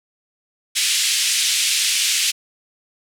pink band-pass noise, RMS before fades -19 dBFS, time 0.75-2.32 s, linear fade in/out 20 ms, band 2500 to 10000 Hz, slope 24 dB/octave, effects none

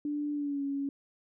sine tone with pitch glide, 293.7 to 278.8 Hz, D4 to C#4, 0 to +10 cents, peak -30 dBFS, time 0.05-0.89 s, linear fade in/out 2 ms, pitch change -90 cents, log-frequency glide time 0.33-0.63 s, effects none

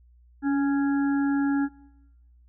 harmonic tone with a mistuned harmonic, 277.2 Hz, C#4, in tune, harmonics 1 / 3 / 5 / 6, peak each -21 / -35 / -38 / -37 dBFS, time 0.42-1.69 s, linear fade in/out 50 ms, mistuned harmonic 1, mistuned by +24 cents, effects noise-tail reverb RT60 1.0 s tail -22 dB re dry + added 60 Hz sine -53 dBFS peak until 2.48 s

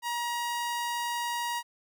sawtooth tone, 951 Hz, A#5, 34 cents sharp, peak -26 dBFS, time 0.02-1.63 s, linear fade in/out 50 ms, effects none

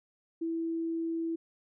sine tone, 329.6 Hz, E4, in tune, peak -30 dBFS, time 0.41-1.36 s, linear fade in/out 10 ms, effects none

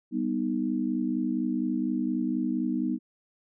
sine chord, G augmented, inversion none, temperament equal, 196 / 246.9 / 311.1 Hz, G3 / B3 / D#4, 0 / 0 / 0 cents, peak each -32 / -28 / -30 dBFS, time 0.11-2.99 s, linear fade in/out 50 ms, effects none

